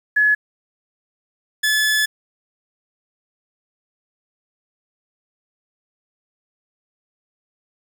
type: tone pair in turn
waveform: sine / sawtooth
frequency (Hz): 1700 / 1722.7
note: G#6 / A6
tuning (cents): +40 / -37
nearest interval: unison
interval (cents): 23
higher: second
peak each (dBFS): -12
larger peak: neither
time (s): 0.16-0.35 / 1.63-2.06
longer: second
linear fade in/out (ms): 10
effects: 8-bit